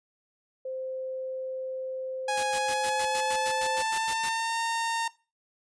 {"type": "tone", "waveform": "sine", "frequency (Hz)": 521, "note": "C5", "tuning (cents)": -7, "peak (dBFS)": -32, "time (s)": [0.65, 3.82], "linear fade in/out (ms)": 5}
{"type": "tone with pitch glide", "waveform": "sawtooth", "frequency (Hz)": [830.6, 916.3], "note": ["G#5", "A#5"], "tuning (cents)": [0, -30], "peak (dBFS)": -23, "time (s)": [2.28, 5.08], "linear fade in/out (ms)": 5, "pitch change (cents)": 170, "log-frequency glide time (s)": [2.54, 4.6]}
{"type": "noise bursts", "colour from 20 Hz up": "white", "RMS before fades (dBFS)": -34, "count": 13, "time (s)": [2.37, 4.292], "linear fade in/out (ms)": 5, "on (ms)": 62, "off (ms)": 93}
{"effects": ["noise-tail reverb RT60 0.3 s tail -19 dB re dry", "resampled to 22050 Hz"]}